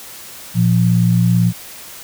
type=tone pair together; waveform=sine; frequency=116.54 / 174.61 Hz; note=A#2 / F3; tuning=0 / 0 cents; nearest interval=perfect fifth; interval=700 cents; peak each=-13 dBFS; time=0.54-1.53 s; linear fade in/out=50 ms; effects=white hiss -35 dBFS RMS until 2.03 s